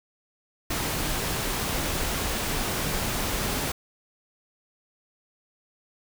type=noise; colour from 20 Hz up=pink; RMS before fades=-28 dBFS; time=0.7-3.72 s; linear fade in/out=5 ms; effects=none